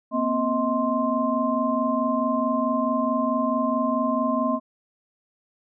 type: tone cluster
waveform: sine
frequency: 236.5 / 261.1 / 633 / 1050 Hz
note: A#3 / C4 / D#5 / C6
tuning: +25 / -3 / +30 / +6 cents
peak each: -26 dBFS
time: 0.11-4.6 s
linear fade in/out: 50 ms
effects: none